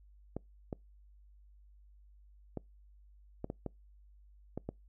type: clicks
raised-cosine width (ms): 2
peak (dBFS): -24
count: 8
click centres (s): 0.366 / 0.728 / 2.573 / 3.444 / 3.501 / 3.663 / 4.576 / 4.69
effects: noise-tail reverb RT60 0.2 s tail -26 dB re dry + added 50 Hz sine -57 dBFS peak until 4.88 s